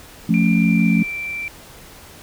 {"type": "chord", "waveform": "sine", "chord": "F augmented", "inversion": "none", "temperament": "equal", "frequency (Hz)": [174.61, 220, 277.2], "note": ["F3", "A3", "C#4"], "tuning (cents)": [0, 0, 0], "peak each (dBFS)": [-16, -16, -22], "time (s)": [0.29, 1.03], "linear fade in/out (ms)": 5}
{"type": "tone with pitch glide", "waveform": "sine", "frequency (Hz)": [2379, 2345], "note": ["D7", "D7"], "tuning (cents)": [22, -3], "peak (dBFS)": -24, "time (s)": [0.34, 1.48], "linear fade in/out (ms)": 0, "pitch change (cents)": -25, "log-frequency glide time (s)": [0.51, 1.02]}
{"effects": ["pink hiss -42 dBFS RMS until 2.22 s"]}